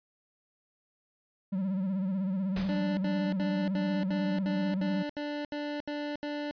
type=tone with vibrato; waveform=triangle; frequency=190.4 Hz; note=F#3; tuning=50 cents sharp; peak=-26 dBFS; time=1.52-5.03 s; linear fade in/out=10 ms; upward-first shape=sine; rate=16 Hz; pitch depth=79 cents each way
type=noise with exponential decay; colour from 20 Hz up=pink; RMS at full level=-35 dBFS; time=2.56-3.02 s; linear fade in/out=5 ms; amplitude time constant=100 ms
type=tone bursts; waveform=25% pulse; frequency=293.7 Hz; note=D4; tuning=in tune; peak=-29 dBFS; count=11; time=2.69-6.51 s; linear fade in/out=0 ms; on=280 ms; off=74 ms
effects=resampled to 11025 Hz